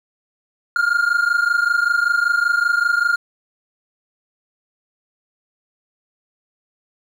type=tone pair together; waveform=triangle; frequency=1396.9 / 1422.1 Hz; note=F6 / F6; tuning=0 / +31 cents; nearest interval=unison; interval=31 cents; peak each=-16 dBFS; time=0.76-3.16 s; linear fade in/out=2 ms; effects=none